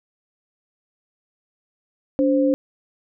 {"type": "tone pair together", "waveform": "sine", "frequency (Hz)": [286, 523.3], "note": ["D4", "C5"], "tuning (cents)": [-46, 0], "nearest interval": "minor seventh", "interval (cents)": 1046, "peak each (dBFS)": [-17, -19], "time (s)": [2.19, 2.54], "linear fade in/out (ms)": 0, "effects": []}